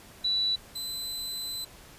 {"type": "tone pair in turn", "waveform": ["sine", "sawtooth"], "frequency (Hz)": [3951, 4025], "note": ["B7", "B7"], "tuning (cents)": [0, 32], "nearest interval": "unison", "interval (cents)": 32, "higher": "second", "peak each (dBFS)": [-24, -30], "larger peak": "first", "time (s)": [[0.24, 0.56], [0.75, 1.65]], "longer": "second", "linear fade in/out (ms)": 10, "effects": ["pink hiss -51 dBFS RMS until 1.98 s", "resampled to 32000 Hz"]}